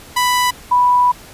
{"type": "tone pair in turn", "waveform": ["sawtooth", "sine"], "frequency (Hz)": [991, 985.6], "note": ["B5", "B5"], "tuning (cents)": [6, -4], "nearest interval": "unison", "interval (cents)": 10, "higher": "first", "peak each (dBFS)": -9, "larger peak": "neither", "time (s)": [[0.16, 0.51], [0.71, 1.12]], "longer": "second", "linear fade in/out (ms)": 10, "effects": ["pink hiss -39 dBFS RMS until 1.33 s", "resampled to 32000 Hz"]}